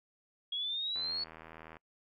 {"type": "exponential sweep", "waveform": "sine", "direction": "up", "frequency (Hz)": [3300, 4435], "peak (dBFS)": -33, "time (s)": [0.52, 1.24], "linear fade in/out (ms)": 5}
{"type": "click train", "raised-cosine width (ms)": 0.5, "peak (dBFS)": -34, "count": 66, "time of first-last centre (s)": [0.96, 1.768], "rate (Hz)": 80.4}
{"effects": ["noise-tail reverb RT60 0.1 s tail -26 dB re dry"]}